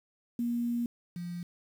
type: tone pair in turn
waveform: sine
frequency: 237.6 / 174.3 Hz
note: A#3 / F3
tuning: +33 / -3 cents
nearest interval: perfect fourth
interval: 536 cents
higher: first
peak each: -28 / -35 dBFS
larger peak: first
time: 0.39-0.86 / 1.16-1.43 s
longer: first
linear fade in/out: 2 ms
effects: 9-bit